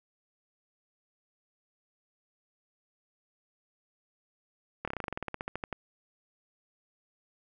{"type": "slowing click train", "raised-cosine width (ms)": 0.5, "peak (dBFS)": -19, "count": 18, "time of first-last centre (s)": [4.85, 5.728], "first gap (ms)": 26, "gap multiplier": 1.08, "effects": []}